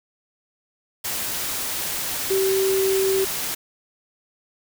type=tone in noise; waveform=sine; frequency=385 Hz; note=G4; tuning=31 cents flat; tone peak=-18 dBFS; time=2.3-3.25 s; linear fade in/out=10 ms; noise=white; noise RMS=-27 dBFS; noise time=1.04-3.55 s; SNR=+6 dB; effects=none